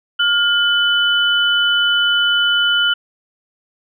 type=tone pair together; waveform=sine; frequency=1416 / 3000 Hz; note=F6 / F#7; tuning=+23 / +23 cents; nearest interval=octave + minor second; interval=1300 cents; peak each=-15 dBFS; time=0.19-2.94 s; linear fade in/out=10 ms; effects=none